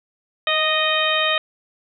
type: harmonic tone with a mistuned harmonic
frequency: 620 Hz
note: D#5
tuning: 6 cents flat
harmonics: 1 / 2 / 3 / 4 / 5 / 6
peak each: -24 / -24 / -24 / -24 / -24 / -24 dBFS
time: 0.47-1.38 s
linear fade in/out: 2 ms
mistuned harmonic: 1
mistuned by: +19 cents
effects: none